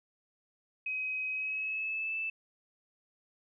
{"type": "tone with pitch glide", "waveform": "sine", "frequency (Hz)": [2530, 2637], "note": ["D#7", "E7"], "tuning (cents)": [28, 0], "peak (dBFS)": -32, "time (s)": [0.86, 2.3], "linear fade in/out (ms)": 5, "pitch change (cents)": 72, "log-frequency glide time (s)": [1.3, 2.16], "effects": []}